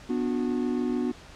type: chord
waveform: triangle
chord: B minor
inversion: none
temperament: equal with one note detuned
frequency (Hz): 246.9 / 293.7 / 363.2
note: B3 / D4 / F#4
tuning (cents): 0 / 0 / -32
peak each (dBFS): -25 / -29 / -29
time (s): 0.09-1.12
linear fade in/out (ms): 10
effects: pink hiss -48 dBFS RMS until 1.35 s + low-pass 6000 Hz 12 dB/octave